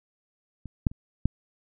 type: clicks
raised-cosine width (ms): 5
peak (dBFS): -26 / -8 / -30 / -9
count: 4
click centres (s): 0.657 / 0.868 / 0.915 / 1.256
effects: none